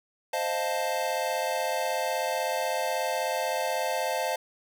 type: chord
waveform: square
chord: F dominant seventh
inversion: second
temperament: equal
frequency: 523.3 / 622.3 / 698.5 / 880 Hz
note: C5 / Eb5 / F5 / A5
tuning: 0 / 0 / 0 / 0 cents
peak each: -33 dBFS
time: 0.33-4.36 s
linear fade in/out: 5 ms
effects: none